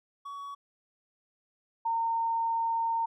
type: tone pair in turn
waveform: triangle / sine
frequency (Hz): 1126 / 915.1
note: C#6 / A#5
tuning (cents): +27 / -32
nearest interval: major third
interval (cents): 359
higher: first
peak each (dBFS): -36 / -26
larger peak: second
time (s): 0.25-0.55 / 1.85-3.06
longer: second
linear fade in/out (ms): 10
effects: none